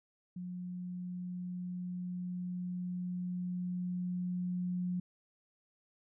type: tone with level ramp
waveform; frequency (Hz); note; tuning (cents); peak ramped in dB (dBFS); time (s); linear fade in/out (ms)
sine; 179.6; F3; +49; -39 to -32; 0.36-5; 5
effects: none